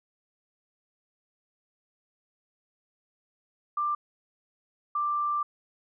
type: tone pair in turn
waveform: sine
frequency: 1185 / 1180.2 Hz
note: D6 / D6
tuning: +15 / +8 cents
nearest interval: unison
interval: 7 cents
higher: first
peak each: -25 dBFS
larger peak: neither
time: 3.77-3.95 / 4.95-5.43 s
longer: second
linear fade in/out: 5 ms
effects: none